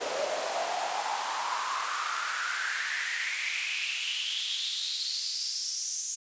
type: noise with high-pass filter sweep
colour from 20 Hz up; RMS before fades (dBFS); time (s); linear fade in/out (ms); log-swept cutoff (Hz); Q
pink; -32; 0-6.16; 20; 530 to 6600; 5.5
effects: resampled to 16000 Hz